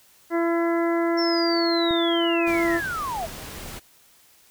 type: harmonic tone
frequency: 337.1 Hz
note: E4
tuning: 39 cents sharp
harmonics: 1 / 2 / 3 / 4 / 5 / 6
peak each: -21 / -27 / -32 / -33 / -36 / -35 dBFS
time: 0.3-2.81 s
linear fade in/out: 50 ms
type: linear sweep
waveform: sine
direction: down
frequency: 5450 to 610 Hz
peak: -26 dBFS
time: 1.17-3.27 s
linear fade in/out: 20 ms
type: click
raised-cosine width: 5 ms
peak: -26 dBFS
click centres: 1.909 s
type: noise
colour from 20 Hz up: pink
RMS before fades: -37 dBFS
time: 2.46-3.8 s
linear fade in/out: 20 ms
effects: white hiss -56 dBFS RMS until 4.5 s